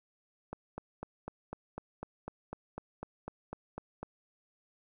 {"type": "click train", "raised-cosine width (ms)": 1, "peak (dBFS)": -25, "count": 15, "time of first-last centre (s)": [0.53, 4.03], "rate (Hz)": 4, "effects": []}